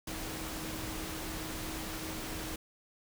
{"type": "tone in noise", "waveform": "sine", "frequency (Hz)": 317.1, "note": "D#4", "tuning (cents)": 33, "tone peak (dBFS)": -44, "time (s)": [0.07, 2.56], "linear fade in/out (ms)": 5, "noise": "pink", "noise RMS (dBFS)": -40, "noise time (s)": [0.07, 2.56], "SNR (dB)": -7, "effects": []}